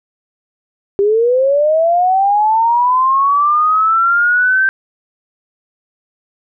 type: linear sweep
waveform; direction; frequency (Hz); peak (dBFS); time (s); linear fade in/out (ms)
sine; up; 392 to 1568; -9; 0.99-4.69; 0
effects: none